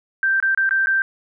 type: tone with dropouts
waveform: sine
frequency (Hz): 1568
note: G6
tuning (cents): 0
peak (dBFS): -15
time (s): 0.23-1.02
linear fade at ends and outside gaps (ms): 1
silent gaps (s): 0.401-0.426 / 0.548-0.575 / 0.692-0.709 / 0.86-0.87
effects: none